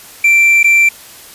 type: tone with dropouts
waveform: triangle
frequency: 2349 Hz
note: D7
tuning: in tune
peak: -4 dBFS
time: 0.24-0.89 s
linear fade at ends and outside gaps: 5 ms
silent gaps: 0.631-0.642 s
effects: white hiss -36 dBFS RMS until 1.34 s + resampled to 32000 Hz